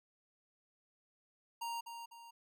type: tone with echo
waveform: square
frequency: 932.3 Hz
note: A#5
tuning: in tune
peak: -39 dBFS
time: 1.61-1.81 s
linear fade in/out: 10 ms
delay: 250 ms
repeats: 2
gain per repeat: -7 dB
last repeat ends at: 2.31 s
effects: none